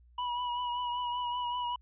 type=tone with vibrato; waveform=square; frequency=976 Hz; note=B5; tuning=21 cents flat; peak=-32 dBFS; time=0.18-1.76 s; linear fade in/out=5 ms; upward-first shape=triangle; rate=5.2 Hz; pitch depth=34 cents each way; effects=added 60 Hz sine -57 dBFS peak until 1.81 s + resampled to 8000 Hz